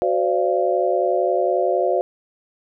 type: tone cluster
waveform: sine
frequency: 371.2 / 514 / 585 / 689 Hz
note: F#4 / C5 / D5 / F5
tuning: +6 / -31 / -7 / -24 cents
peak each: -22 dBFS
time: 0.02-2.01 s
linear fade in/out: 0 ms
effects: none